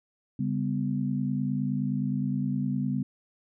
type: tone cluster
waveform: sine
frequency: 140.9 / 200.3 / 250 Hz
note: C#3 / G3 / B3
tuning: +29 / +38 / +21 cents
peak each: -30 dBFS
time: 0.39-3.03 s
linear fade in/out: 5 ms
effects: none